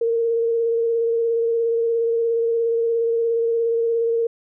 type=tone with vibrato; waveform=sine; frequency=461.4 Hz; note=A#4; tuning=18 cents flat; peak=-17 dBFS; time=0.01-4.27 s; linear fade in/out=5 ms; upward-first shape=square; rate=17 Hz; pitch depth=15 cents each way; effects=none